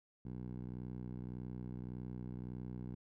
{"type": "tone with band-pass filter", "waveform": "10% pulse", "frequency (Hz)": 61.74, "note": "B1", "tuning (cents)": 0, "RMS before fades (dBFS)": -45, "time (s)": [0.25, 2.95], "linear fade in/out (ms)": 5, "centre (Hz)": 150, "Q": 1, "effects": []}